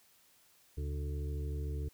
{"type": "harmonic tone with a mistuned harmonic", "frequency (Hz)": 73.4, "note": "D2", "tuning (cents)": 0, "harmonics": [1, 2, 4, 5, 6], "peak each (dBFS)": [-35, -43, -50, -51, -49], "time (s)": [0.77, 1.89], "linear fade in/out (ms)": 10, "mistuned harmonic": 2, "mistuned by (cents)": -68, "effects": ["white hiss -66 dBFS RMS until 1.93 s"]}